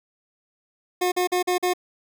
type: tone bursts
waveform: 25% pulse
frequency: 360.7 Hz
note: F#4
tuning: 44 cents flat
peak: -16 dBFS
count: 5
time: 1.01-1.736 s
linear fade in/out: 10 ms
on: 110 ms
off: 44 ms
effects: none